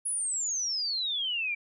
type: exponential sweep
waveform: sine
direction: down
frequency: 10548 to 2319 Hz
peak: -28 dBFS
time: 0.05-1.55 s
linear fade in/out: 10 ms
effects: none